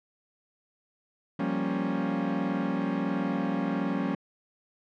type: chord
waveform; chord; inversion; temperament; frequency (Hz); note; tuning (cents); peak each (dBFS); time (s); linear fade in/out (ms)
40% pulse; G half-diminished seventh; third; equal; 174.61 / 196 / 233.1 / 277.2; F3 / G3 / Bb3 / Db4; 0 / 0 / 0 / 0; -33 / -31 / -33 / -30; 1.39-4.15; 5
effects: low-pass 2000 Hz 12 dB/octave